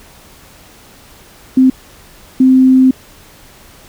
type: tone bursts at uneven times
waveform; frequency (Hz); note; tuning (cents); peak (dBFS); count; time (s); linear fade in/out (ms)
sine; 260; C4; -11; -4; 2; 1.57-1.7 / 2.4-2.91; 5
effects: pink hiss -41 dBFS RMS until 3.88 s